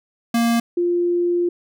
square / sine tone pair in turn, 233.1 / 349.3 Hz, A#3 / F4, 0 / 0 cents, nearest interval perfect fifth, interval 700 cents, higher second, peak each -16 dBFS, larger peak neither, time 0.34-0.6 / 0.77-1.49 s, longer second, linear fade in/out 5 ms, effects none

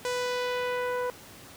sawtooth tone with low-pass filter sweep, 495.6 Hz, B4, 6 cents sharp, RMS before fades -30 dBFS, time 0.05-1.1 s, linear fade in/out 0 ms, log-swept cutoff 8700 to 1200 Hz, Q 1.1, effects pink hiss -48 dBFS RMS until 1.56 s + high-pass 80 Hz 12 dB/octave

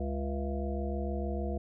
harmonic tone with a mistuned harmonic, 69.3 Hz, C#2, in tune, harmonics 1 / 3 / 5 / 7 / 9 / 10, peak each -33 / -38 / -40 / -41 / -43 / -43 dBFS, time 0-1.58 s, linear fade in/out 5 ms, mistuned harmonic 9, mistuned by +62 cents, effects none

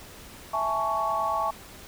sine chord, A major seventh, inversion second, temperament equal with one note detuned, 659.3 / 830.6 / 880 / 1116.4 Hz, E5 / G#5 / A5 / C#6, 0 / 0 / 0 / +12 cents, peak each -31 / -31 / -31 / -27 dBFS, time 0.53-1.51 s, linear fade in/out 10 ms, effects pink hiss -46 dBFS RMS until 1.87 s

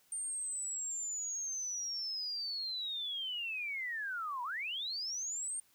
sine linear two-way sweep, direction down then up, 8850 to 940 to 8850 Hz, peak -36 dBFS, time 0.12-5.6 s, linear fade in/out 2 ms, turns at 4.43 s, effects white hiss -69 dBFS RMS until 5.74 s

